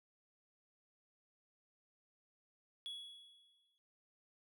triangle tone with exponential decay, 3366 Hz, G#7, 23 cents sharp, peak -40 dBFS, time 2.86-3.78 s, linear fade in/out 0 ms, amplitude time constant 200 ms, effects none

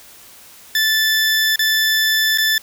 20% pulse tone with dropouts, 1755 Hz, A6, 5 cents flat, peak -9 dBFS, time 0.75-2.58 s, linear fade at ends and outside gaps 2 ms, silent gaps 1.559-1.592 / 2.376-2.383 s, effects white hiss -43 dBFS RMS until 2.62 s

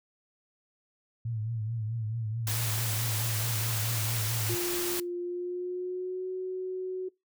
sine tone with vibrato, 111.8 Hz, A2, 28 cents sharp, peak -30 dBFS, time 1.25-4.55 s, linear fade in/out 5 ms, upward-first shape triangle, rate 4.6 Hz, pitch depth 94 cents each way
white noise, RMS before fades -33 dBFS, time 2.47-5 s, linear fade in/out 2 ms
sine tone with pitch glide, 351.6 to 371.4 Hz, F4 to F#4, +12 to +7 cents, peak -31 dBFS, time 4.49-7.09 s, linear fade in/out 10 ms, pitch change +95 cents, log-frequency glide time 5.21-6.28 s
effects noise-tail reverb RT60 0.2 s tail -23 dB re dry

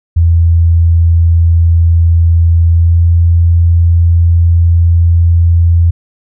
sine tone with pitch glide, 83.7 to 84.72 Hz, E2 to E2, +27 to +48 cents, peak -4 dBFS, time 0.16-5.91 s, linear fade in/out 10 ms, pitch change +21 cents, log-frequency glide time 2.71-3.02 s, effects none

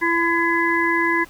harmonic tone, 336.7 Hz, E4, 37 cents sharp, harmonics 1 / 3 / 5 / 6, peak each -22 / -22 / -22 / -22 dBFS, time 0.01-1.25 s, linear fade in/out 20 ms, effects pink hiss -47 dBFS RMS until 1.29 s

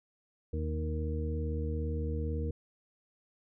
harmonic tone with a mistuned harmonic, 77.78 Hz, D#2, in tune, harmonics 1 / 2 / 3 / 4 / 6, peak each -32 / -41 / -42 / -43 / -40 dBFS, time 0.53-2.51 s, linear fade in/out 5 ms, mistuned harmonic 1, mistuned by +39 cents, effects none

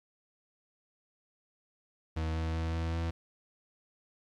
40% pulse tone with pitch steps, 80 / 80.74 / 81.49 / 82.25 / 83.01 Hz, D#2 / E2 / E2 / E2 / E2, +49 / -35 / -19 / -3 / +13 cents, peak -30 dBFS, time 2.16-3.11 s, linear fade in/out 10 ms, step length 190 ms, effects low-pass 5000 Hz 12 dB/octave + 11-bit

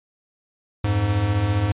square beating tone pair, 88 / 103 Hz, F2 / G#2, +14 / -14 cents, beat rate 15 Hz, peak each -26 / -20 dBFS, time 0.84-1.72 s, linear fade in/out 5 ms, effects resampled to 8000 Hz

